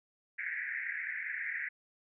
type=band-pass noise; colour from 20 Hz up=white; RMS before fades=-38 dBFS; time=0.38-1.69 s; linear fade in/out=10 ms; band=1600 to 2200 Hz; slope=96 dB/octave; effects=none